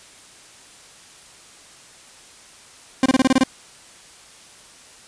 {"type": "tone bursts", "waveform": "40% pulse", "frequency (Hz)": 261.8, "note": "C4", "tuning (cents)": 1, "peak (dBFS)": -11, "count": 8, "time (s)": [3.03, 3.436], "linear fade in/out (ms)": 2, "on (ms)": 28, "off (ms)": 26, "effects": ["white hiss -46 dBFS RMS until 5.07 s", "resampled to 22050 Hz"]}